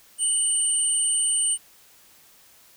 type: tone pair together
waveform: sine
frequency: 2957 / 8861 Hz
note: F#7 / C#9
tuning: -2 / -2 cents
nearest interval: octave + perfect fifth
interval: 1900 cents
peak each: -31 / -20 dBFS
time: 0.18-1.58 s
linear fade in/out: 50 ms
effects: white hiss -54 dBFS RMS until 2.76 s